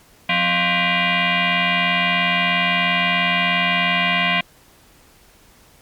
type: tone with frequency modulation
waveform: sine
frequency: 177 Hz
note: F3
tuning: 23 cents sharp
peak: -15 dBFS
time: 0.29-4.41 s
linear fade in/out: 5 ms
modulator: 437 Hz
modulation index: 6.7
effects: pink hiss -51 dBFS RMS until 5.81 s + MP3 96 kbps